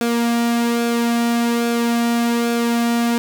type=tone with flanger; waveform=sawtooth; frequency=235.1 Hz; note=A#3; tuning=15 cents sharp; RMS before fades=-18 dBFS; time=0.01-3.18 s; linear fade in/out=0 ms; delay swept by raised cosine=1 to 2.4 ms; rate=1.2 Hz; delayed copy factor=-0.5; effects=none